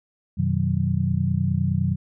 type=tone cluster; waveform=sine; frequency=91.8 / 126.5 / 156.2 / 185.9 Hz; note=F#2 / B2 / D#3 / F#3; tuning=-13 / +42 / +7 / +8 cents; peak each=-25 dBFS; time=0.37-1.96 s; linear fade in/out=20 ms; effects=none